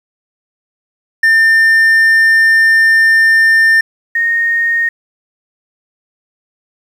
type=tone pair in turn; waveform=triangle / sine; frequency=1800 / 1850.6 Hz; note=A6 / A#6; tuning=+39 / -13 cents; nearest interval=unison; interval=48 cents; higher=second; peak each=-4 / -10 dBFS; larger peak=first; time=1.23-3.81 / 4.15-4.89 s; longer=first; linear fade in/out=5 ms; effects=7-bit